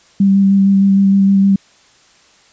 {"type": "tone with vibrato", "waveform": "sine", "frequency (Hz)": 196, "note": "G3", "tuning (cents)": 0, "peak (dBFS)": -7, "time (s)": [0.2, 1.56], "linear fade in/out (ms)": 5, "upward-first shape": "square", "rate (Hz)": 6.5, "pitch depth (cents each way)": 11, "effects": ["white hiss -49 dBFS RMS until 2.52 s", "resampled to 16000 Hz"]}